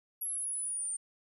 sine exponential sweep, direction down, 11360 to 8900 Hz, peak -33 dBFS, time 0.21-0.97 s, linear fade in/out 10 ms, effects 12-bit

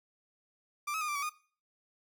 30% pulse tone with pitch steps, 1181 / 1283 / 1221 / 1177 / 1137 / 1227 Hz, D6 / E6 / D#6 / D6 / C#6 / D#6, +9 / -47 / -33 / +3 / +44 / -25 cents, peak -30 dBFS, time 0.87-1.296 s, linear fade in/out 10 ms, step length 71 ms, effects noise-tail reverb RT60 0.4 s tail -18 dB re dry

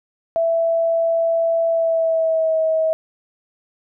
sine tone with pitch glide, 663 to 639.7 Hz, E5 to D#5, +10 to +48 cents, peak -15 dBFS, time 0.36-2.93 s, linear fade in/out 0 ms, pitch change -62 cents, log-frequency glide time 1.69-2.58 s, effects none

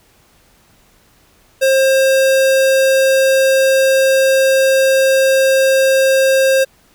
square tone, 533 Hz, C5, 32 cents sharp, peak -10 dBFS, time 1.61-6.65 s, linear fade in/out 20 ms, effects pink hiss -52 dBFS RMS until 6.94 s

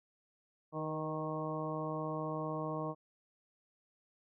harmonic tone with a mistuned harmonic, 155.56 Hz, D#3, in tune, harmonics 1 / 2 / 3 / 4 / 5 / 6 / 7, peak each -41 / -42 / -43 / -42 / -48 / -47 / -43 dBFS, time 0.72-2.95 s, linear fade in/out 50 ms, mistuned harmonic 3, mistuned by +25 cents, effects none

